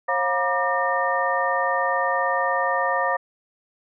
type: tone cluster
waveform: sine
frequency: 540 / 711 / 955 / 1192 / 1828 Hz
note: C#5 / F5 / A#5 / D6 / A#6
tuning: -45 / +31 / +42 / +25 / -34 cents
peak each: -26 dBFS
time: 0.08-3.17 s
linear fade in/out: 10 ms
effects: none